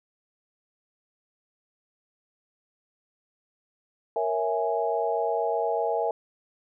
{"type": "chord", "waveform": "sine", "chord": "A# half-diminished seventh", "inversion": "none", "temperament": "equal", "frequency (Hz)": [466.2, 554.4, 659.3, 830.6], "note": ["A#4", "C#5", "E5", "G#5"], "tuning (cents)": [0, 0, 0, 0], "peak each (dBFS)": [-28, -33, -28, -29], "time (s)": [4.16, 6.11], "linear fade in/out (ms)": 2, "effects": []}